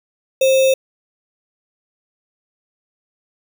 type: tone with sample-and-hold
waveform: sine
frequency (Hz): 530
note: C5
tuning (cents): +22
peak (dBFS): -10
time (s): 0.41-0.74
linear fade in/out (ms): 5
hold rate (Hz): 3150
effects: none